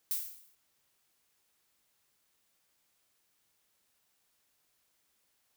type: noise with exponential decay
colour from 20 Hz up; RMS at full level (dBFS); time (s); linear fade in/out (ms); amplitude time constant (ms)
violet; -30; 0.11-0.55; 1; 94
effects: white hiss -75 dBFS RMS until 5.56 s